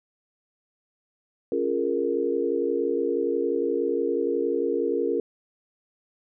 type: chord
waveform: sine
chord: Bb minor seventh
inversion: first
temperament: equal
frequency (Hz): 277.2 / 349.2 / 415.3 / 466.2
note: Db4 / F4 / Ab4 / Bb4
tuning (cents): 0 / 0 / 0 / 0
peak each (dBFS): -30 / -28 / -28 / -26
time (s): 1.52-5.2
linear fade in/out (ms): 2
effects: none